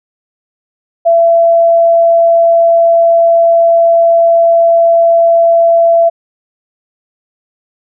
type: tone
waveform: sine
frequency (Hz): 672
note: E5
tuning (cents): +33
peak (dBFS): -4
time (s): 1.05-6.1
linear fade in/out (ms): 20
effects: none